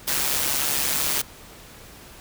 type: noise with amplitude modulation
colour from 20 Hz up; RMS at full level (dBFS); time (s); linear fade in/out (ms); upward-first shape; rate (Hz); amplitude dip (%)
white; -21; 0.07-1.22; 10; sine; 141; 60
effects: pink hiss -45 dBFS RMS until 2.2 s